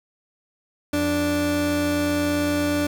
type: tone pair together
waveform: 30% pulse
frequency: 87.8 / 292.9 Hz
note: F2 / D4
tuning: +10 / -5 cents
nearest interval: octave + major sixth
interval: 2085 cents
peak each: -27 / -18 dBFS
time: 0.93-2.87 s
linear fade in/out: 5 ms
effects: none